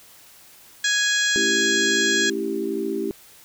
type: harmonic tone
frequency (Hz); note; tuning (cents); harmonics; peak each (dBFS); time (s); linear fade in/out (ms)
830.6; G#5; 0; 2 / 3 / 4 / 5 / 6 / 7 / 8 / 9; -21 / -33 / -25 / -29 / -34 / -32 / -31 / -28; 0.84-2.3; 5
type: chord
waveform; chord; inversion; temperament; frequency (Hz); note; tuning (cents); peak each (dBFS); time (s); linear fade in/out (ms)
sine; A dominant seventh; none; equal; 220 / 277.2 / 329.6 / 392; A3 / C#4 / E4 / G4; 0 / 0 / 0 / 0; -31 / -31 / -28 / -26; 1.36-3.11; 0
effects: white hiss -49 dBFS RMS until 3.44 s